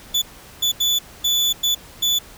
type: tone bursts at uneven times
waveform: 35% pulse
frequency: 3471 Hz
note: A7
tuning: 24 cents flat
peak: -14 dBFS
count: 6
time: 0.14-0.22 / 0.62-0.72 / 0.8-0.99 / 1.24-1.53 / 1.63-1.75 / 2.02-2.19 s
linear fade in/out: 10 ms
effects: pink hiss -43 dBFS RMS until 2.37 s